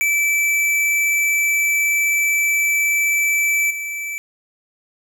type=tone with level steps; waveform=square; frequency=2317 Hz; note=D7; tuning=24 cents flat; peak=-16 / -25 dBFS; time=0.01-4.18 s; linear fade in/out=0 ms; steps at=3.7 s; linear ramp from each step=10 ms; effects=none